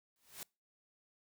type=noise with exponential growth; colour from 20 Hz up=white; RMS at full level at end=-43 dBFS; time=0.16-0.43 s; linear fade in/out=1 ms; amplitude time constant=58 ms; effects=noise-tail reverb RT60 0.3 s tail -26 dB re dry